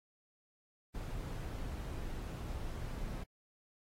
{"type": "noise", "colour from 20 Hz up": "brown", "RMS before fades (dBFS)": -41, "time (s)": [0.94, 3.24], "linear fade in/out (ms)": 10, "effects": ["AAC 48 kbps"]}